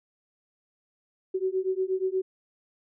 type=beating tone pair; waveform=sine; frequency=372.5 / 380.9 Hz; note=F#4 / G4; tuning=+12 / -50 cents; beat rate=8.4 Hz; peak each=-28 dBFS; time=1.34-2.22 s; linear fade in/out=10 ms; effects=none